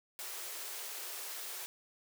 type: high-pass noise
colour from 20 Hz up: white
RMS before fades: -43 dBFS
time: 0.19-1.66 s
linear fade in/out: 0 ms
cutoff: 340 Hz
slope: 96 dB/octave
effects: none